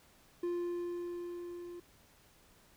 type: tone with level ramp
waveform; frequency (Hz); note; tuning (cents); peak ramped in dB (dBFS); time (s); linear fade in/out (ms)
triangle; 349.2; F4; 0; -30 to -42; 0.43-1.8; 5
effects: pink hiss -64 dBFS RMS until 2.76 s